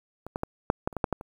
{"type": "clicks", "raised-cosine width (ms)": 1, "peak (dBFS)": [-24, -16, -14, -6, -11, -30, -16, -9, -12, -25], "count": 10, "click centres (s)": [0.266, 0.359, 0.434, 0.701, 0.875, 0.928, 0.967, 1.042, 1.127, 1.211], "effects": ["8-bit"]}